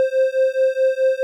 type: beating tone pair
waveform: triangle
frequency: 523.3 / 528 Hz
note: C5 / C5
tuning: 0 / +16 cents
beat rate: 4.7 Hz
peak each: -16 dBFS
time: 0-1.23 s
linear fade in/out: 0 ms
effects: none